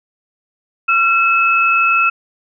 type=tone pair together; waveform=sine; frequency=1363.1 / 2594 Hz; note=F6 / E7; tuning=-42 / -28 cents; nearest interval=major seventh; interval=1114 cents; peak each=-13 dBFS; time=0.88-2.1 s; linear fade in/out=10 ms; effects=none